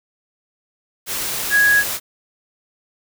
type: tone in noise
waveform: sine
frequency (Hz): 1661.2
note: G#6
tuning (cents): 0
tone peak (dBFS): -11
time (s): 1.5-1.84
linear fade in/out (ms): 50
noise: white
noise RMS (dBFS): -24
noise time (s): 1.06-2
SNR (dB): +10
effects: none